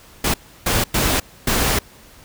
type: noise bursts at uneven times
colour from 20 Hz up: pink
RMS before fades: -18 dBFS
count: 4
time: 0.24-0.34 / 0.66-0.84 / 0.94-1.2 / 1.47-1.79 s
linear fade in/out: 5 ms
effects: pink hiss -46 dBFS RMS until 2.24 s